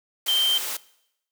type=tone in noise; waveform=sine; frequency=3136 Hz; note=G7; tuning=in tune; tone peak=-19 dBFS; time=0.28-0.58 s; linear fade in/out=5 ms; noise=white; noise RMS=-30 dBFS; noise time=0.26-0.77 s; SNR=+8 dB; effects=noise-tail reverb RT60 0.8 s tail -20 dB re dry + high-pass 400 Hz 12 dB/octave